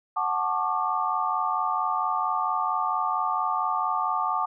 sine chord, D major seventh, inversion first, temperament equal with one note detuned, 740 / 880 / 1108.7 / 1193.1 Hz, F#5 / A5 / C#6 / D6, 0 / 0 / 0 / +27 cents, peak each -30 / -29 / -30 / -27 dBFS, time 0.16-4.46 s, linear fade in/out 10 ms, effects none

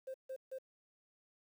sine tone bursts, 526 Hz, C5, 9 cents sharp, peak -39 dBFS, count 3, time 0.07-0.586 s, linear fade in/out 10 ms, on 72 ms, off 150 ms, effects tanh soft clip ceiling -39 dBFS + 11-bit

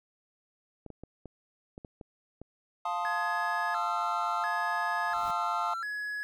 clicks, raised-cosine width 2 ms, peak -30 dBFS, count 8, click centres 0.863 / 0.903 / 1.036 / 1.257 / 1.779 / 1.848 / 2.012 / 2.416 s
triangle chord, F dominant seventh, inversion none, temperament equal with one note detuned, 700.5 / 880 / 1046.5 / 1244.5 Hz, F5 / A5 / C6 / Eb6, +5 / 0 / 0 / 0 cents, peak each -33 / -32 / -36 / -33 dBFS, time 2.85-5.74 s, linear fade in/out 5 ms
triangle tone with vibrato, 1509 Hz, F#6, 34 cents sharp, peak -31 dBFS, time 3.05-6.23 s, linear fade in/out 0 ms, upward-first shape square, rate 0.72 Hz, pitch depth 190 cents each way
pink noise with exponential growth, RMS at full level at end -45 dBFS, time 4.85-5.31 s, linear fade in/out 5 ms, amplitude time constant 100 ms
effects none

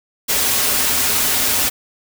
white noise with comb filter, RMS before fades -17 dBFS, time 0.28-1.7 s, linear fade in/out 20 ms, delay 5.9 ms, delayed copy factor -0.55, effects none

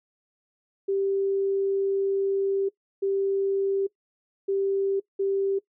sine tone bursts at uneven times, 392 Hz, G4, in tune, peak -22 dBFS, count 4, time 0.88-2.69 / 3.02-3.87 / 4.48-5 / 5.19-5.59 s, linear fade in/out 10 ms, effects noise-tail reverb RT60 0.1 s tail -20 dB re dry

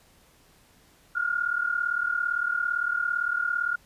sine tone pair together, 1400 / 1437.7 Hz, F6 / F6, +4 / +50 cents, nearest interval unison, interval 46 cents, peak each -27 dBFS, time 1.15-3.76 s, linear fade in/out 10 ms, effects pink hiss -59 dBFS RMS until 3.85 s + resampled to 32000 Hz

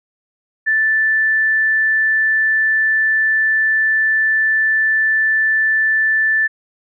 sine tone, 1760 Hz, A6, in tune, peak -12 dBFS, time 0.66-6.48 s, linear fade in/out 20 ms, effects none

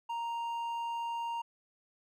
sine tone with hard clipping, 932.3 Hz, A#5, in tune, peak -35 dBFS, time 0.09-1.42 s, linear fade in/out 10 ms, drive 5 dB, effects none

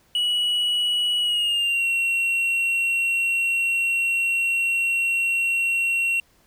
triangle tone with pitch glide, 2929 to 2733 Hz, F#7 to F7, -18 to -38 cents, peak -18 dBFS, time 0.15-6.2 s, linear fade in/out 2 ms, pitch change -120 cents, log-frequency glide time 1.21-1.86 s, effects pink hiss -60 dBFS RMS until 6.46 s

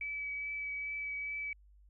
sine tone with vibrato, 2290 Hz, D7, 44 cents flat, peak -36 dBFS, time 0.01-1.53 s, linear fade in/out 2 ms, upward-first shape triangle, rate 2.4 Hz, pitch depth 13 cents each way, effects added 50 Hz sine -58 dBFS peak until 1.89 s

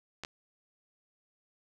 clicks, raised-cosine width 0.2 ms, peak -22 dBFS, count 2, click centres 0.236 / 0.249 s, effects none

